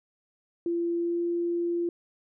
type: tone with pitch glide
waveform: sine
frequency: 341.4 to 344 Hz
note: F4 to F4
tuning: -39 to -26 cents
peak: -25 dBFS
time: 0.66-1.89 s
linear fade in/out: 2 ms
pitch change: +13 cents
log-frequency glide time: 0.97-1.21 s
effects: none